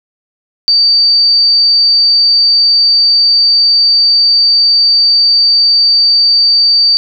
sine tone, 4619 Hz, D8, 30 cents flat, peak -5 dBFS, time 0.68-6.97 s, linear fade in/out 0 ms, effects none

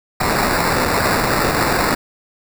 blue noise with sample-and-hold, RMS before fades -17 dBFS, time 0.2-1.95 s, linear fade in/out 10 ms, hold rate 3150 Hz, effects none

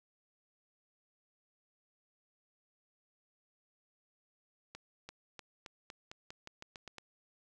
accelerating click train, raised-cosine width 0.2 ms, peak -29 dBFS, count 12, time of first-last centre 4.75-6.983 s, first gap 340 ms, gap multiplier 0.89, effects none

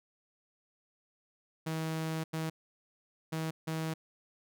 sawtooth tone bursts at uneven times, 160 Hz, D#3, 49 cents sharp, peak -29 dBFS, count 4, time 1.66-2.24 / 2.33-2.5 / 3.32-3.51 / 3.67-3.94 s, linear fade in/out 10 ms, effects none

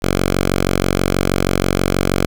5% pulse tone, 46.25 Hz, F#1, in tune, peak -3 dBFS, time 0.02-2.26 s, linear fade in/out 10 ms, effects none

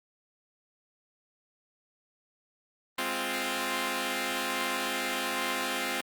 5% pulse chord, F minor, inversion first, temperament equal, 207.7 / 261.6 / 349.2 Hz, Ab3 / C4 / F4, 0 / 0 / 0 cents, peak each -26 / -21 / -22 dBFS, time 2.98-6.01 s, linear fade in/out 5 ms, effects Opus 32 kbps

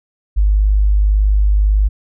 sine tone, 50.9 Hz, G#1, 34 cents flat, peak -9 dBFS, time 0.36-1.89 s, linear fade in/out 20 ms, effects none

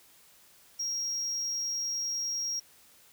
triangle tone, 5610 Hz, F8, 7 cents sharp, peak -29 dBFS, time 0.79-2.6 s, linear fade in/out 10 ms, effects white hiss -59 dBFS RMS until 3.12 s

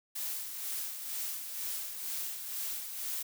blue noise with tremolo, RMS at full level -36 dBFS, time 0.15-3.23 s, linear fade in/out 10 ms, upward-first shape sine, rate 2.1 Hz, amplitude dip 50%, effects none

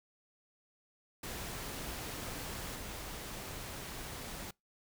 pink noise with level steps, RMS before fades -42 / -44 dBFS, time 1.23-4.51 s, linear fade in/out 5 ms, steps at 2.75 s, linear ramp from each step 5 ms, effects noise-tail reverb RT60 0.2 s tail -26 dB re dry

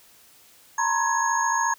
sine tone cluster, 919 / 973 / 1062 / 1675 / 6540 Hz, A#5 / B5 / C6 / G#6 / G#8, -25 / -26 / +25 / +14 / -28 cents, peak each -25 / -28 / -27 / -27 / -29 dBFS, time 0.78-1.74 s, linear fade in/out 5 ms, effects white hiss -54 dBFS RMS until 1.78 s

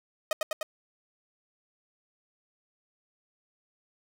sawtooth tone with echo, 622.3 Hz, D#5, in tune, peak -21 dBFS, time 0.31-0.33 s, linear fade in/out 2 ms, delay 100 ms, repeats 3, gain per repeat -2 dB, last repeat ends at 0.63 s, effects none

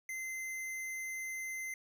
square tone, 2069 Hz, C7, 20 cents flat, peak -39 dBFS, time 0.09-1.74 s, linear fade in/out 2 ms, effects none

